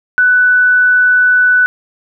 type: tone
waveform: sine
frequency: 1491 Hz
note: F#6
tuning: 13 cents sharp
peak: -6 dBFS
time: 0.18-1.66 s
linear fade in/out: 0 ms
effects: none